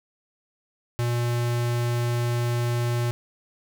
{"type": "tone", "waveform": "square", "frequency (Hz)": 119.8, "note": "A#2", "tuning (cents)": 48, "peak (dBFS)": -23, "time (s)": [0.99, 3.11], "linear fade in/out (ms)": 0, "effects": []}